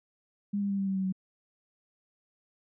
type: tone with pitch steps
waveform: sine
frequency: 202.9 / 200.3 / 197.81 / 195.31 / 192.84 / 190.41 / 188 Hz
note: G#3 / G3 / G3 / G3 / G3 / F#3 / F#3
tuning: -40 / +38 / +16 / -6 / -28 / +50 / +28 cents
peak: -27 dBFS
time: 0.53-1.125 s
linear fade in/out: 10 ms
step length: 85 ms
effects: none